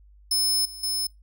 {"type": "tone with level steps", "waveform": "sawtooth", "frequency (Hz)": 5220, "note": "E8", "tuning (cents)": -18, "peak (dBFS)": [-18, -35, -22], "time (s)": [0.31, 1.07], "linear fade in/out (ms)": 5, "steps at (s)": [0.65, 0.83], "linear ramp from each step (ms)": 5, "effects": ["noise-tail reverb RT60 0.2 s tail -24 dB re dry", "added 50 Hz sine -50 dBFS peak until 1.22 s"]}